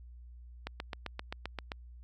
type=click train; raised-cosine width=0.3 ms; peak=-21 dBFS; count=9; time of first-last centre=0.67-1.718 s; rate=7.63 Hz; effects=added 60 Hz sine -48 dBFS peak until 2.03 s